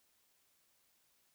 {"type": "silence", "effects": ["white hiss -74 dBFS RMS until 1.34 s"]}